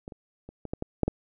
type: clicks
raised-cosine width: 2 ms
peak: -25 / -29 / -29 / -23 / -17 / -17 / -9 / -12 dBFS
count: 8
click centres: 0.079 / 0.122 / 0.49 / 0.653 / 0.735 / 0.824 / 1.033 / 1.08 s
effects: none